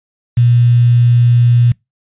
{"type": "tone with quantisation", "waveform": "sine", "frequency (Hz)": 120, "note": "B2", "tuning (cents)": -49, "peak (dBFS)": -6, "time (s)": [0.37, 1.72], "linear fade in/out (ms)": 5, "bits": 5, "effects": ["noise-tail reverb RT60 0.2 s tail -26 dB re dry", "resampled to 8000 Hz"]}